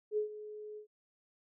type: tone with ADSR envelope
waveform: sine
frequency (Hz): 423.8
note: G#4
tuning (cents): +35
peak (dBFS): -28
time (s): 0.11-0.87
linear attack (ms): 62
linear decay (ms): 110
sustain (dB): -15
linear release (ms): 99
effects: none